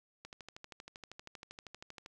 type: click train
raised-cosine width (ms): 0.2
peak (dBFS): -30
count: 24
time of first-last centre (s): 0.25-2.061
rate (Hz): 12.7
effects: 12-bit